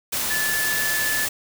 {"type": "tone in noise", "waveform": "sine", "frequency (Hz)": 1737, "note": "A6", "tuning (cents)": -23, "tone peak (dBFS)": -23, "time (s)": [0.3, 1.26], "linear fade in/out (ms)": 10, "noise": "white", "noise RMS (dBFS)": -25, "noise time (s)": [0.12, 1.29], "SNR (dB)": -1, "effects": []}